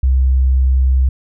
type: tone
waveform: sine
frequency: 65.1 Hz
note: C2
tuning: 8 cents flat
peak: -9 dBFS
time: 0.03-1.09 s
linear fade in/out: 5 ms
effects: none